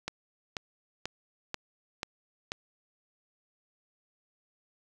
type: click train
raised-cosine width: 0.2 ms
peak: -16 dBFS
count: 6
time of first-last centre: 0.08-2.519 s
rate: 2.05 Hz
effects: none